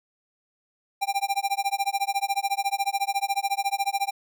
square tone with tremolo, 794 Hz, G5, 22 cents sharp, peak -21 dBFS, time 1.01-4.11 s, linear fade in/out 20 ms, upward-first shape sine, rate 14 Hz, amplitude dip 100%, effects none

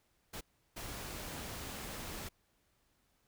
pink noise bursts at uneven times, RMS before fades -44 dBFS, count 2, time 0.33-0.41 / 0.76-2.29 s, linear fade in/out 10 ms, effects pink hiss -75 dBFS RMS until 3.27 s

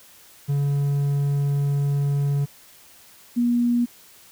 triangle / sine tone pair in turn, 141.8 / 240 Hz, C#3 / B3, +40 / -49 cents, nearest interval major sixth, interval 911 cents, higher second, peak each -17 dBFS, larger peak neither, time 0.48-2.46 / 3.36-3.86 s, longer first, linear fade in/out 20 ms, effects white hiss -50 dBFS RMS until 4.31 s

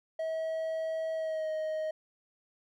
triangle tone with pitch glide, 643 to 626.1 Hz, E5 to D#5, -43 to +11 cents, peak -29 dBFS, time 0.19-1.91 s, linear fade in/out 5 ms, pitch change -46 cents, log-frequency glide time 1.14-1.5 s, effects none

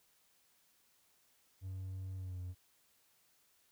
triangle tone with pitch glide, 94.3 to 90.46 Hz, F#2 to F#2, +33 to -39 cents, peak -38 dBFS, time 1.61-2.55 s, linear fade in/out 50 ms, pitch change -72 cents, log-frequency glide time 2.16-2.38 s, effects tanh soft clip ceiling -34 dBFS + white hiss -72 dBFS RMS until 3.71 s

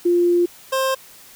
sine / 25% pulse tone pair in turn, 349.2 / 529.3 Hz, F4 / C5, 0 / +20 cents, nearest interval perfect fifth, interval 720 cents, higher second, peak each -13 / -14 dBFS, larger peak first, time 0.05-0.46 / 0.72-0.95 s, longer first, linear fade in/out 10 ms, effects white hiss -45 dBFS RMS until 1.35 s

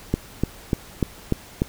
click train, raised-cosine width 3 ms, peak -6 dBFS, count 6, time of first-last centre 0.14-1.619 s, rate 3.38 Hz, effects pink hiss -44 dBFS RMS until 1.68 s

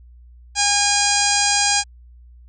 harmonic tone, 814 Hz, G#5, 35 cents flat, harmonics 1 / 2 / 3 / 4 / 5 / 6 / 7 / 8 / 9 / 10, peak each -22 / -25 / -25 / -27 / -27 / -22 / -27 / -24 / -24 / -26 dBFS, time 0.55-1.84 s, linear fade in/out 50 ms, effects added 60 Hz sine -42 dBFS peak until 2.48 s

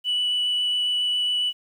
sine tone with vibrato, 2960 Hz, F#7, in tune, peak -19 dBFS, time 0.04-1.53 s, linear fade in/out 50 ms, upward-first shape triangle, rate 7.3 Hz, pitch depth 9 cents each way, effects tanh soft clip ceiling -18 dBFS + 9-bit

